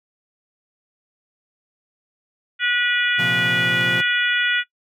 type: harmonic tone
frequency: 486.4 Hz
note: B4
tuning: 26 cents flat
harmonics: 3 / 4 / 5 / 6 / 7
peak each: -21 / -23 / -25 / -27 / -28 dBFS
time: 2.59-4.64 s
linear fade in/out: 50 ms
type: chord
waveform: sawtooth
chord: Bb suspended second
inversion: none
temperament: equal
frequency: 116.54 / 130.81 / 174.61 Hz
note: Bb2 / C3 / F3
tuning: 0 / 0 / 0 cents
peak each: -27 / -26 / -24 dBFS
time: 3.18-4.02 s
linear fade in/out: 20 ms
effects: noise-tail reverb RT60 0.1 s tail -19 dB re dry